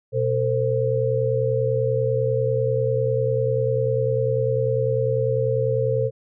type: tone cluster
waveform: sine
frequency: 122.3 / 451.9 / 522 Hz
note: B2 / A4 / C5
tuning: -16 / +46 / -4 cents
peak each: -23 dBFS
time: 0.12-6.11 s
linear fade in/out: 50 ms
effects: none